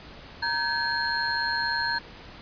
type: tone cluster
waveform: sine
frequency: 931 / 1548 / 1692 / 4233 Hz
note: A#5 / G6 / G#6 / C8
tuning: -2 / -22 / +32 / +19 cents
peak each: -30 dBFS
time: 0.42-1.99 s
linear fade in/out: 10 ms
effects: pink hiss -45 dBFS RMS until 2.41 s + resampled to 11025 Hz